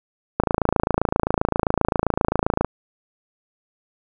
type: click train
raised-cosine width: 1 ms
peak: -3 dBFS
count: 63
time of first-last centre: 0.4-2.646 s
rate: 27.6 Hz
effects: none